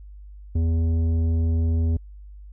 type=tone with tanh clipping; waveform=sine; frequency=82.1 Hz; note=E2; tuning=6 cents flat; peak=-20 dBFS; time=0.55-1.97 s; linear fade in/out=5 ms; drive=10 dB; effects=added 50 Hz sine -39 dBFS peak until 2.52 s